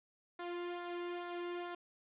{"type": "tone with flanger", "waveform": "sawtooth", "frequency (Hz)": 350.1, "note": "F4", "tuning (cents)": 4, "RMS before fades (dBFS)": -42, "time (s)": [0.39, 1.75], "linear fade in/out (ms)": 5, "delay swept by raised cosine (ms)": [0.34, 1.64], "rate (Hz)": 2.3, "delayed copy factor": -0.55, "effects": ["resampled to 8000 Hz", "11-bit"]}